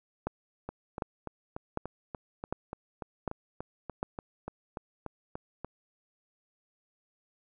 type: two click trains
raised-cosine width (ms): 1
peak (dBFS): -23 / -17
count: 18 / 6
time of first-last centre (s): 0.69-5.646 / 0.27-4.029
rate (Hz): 3.43 / 1.33
effects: none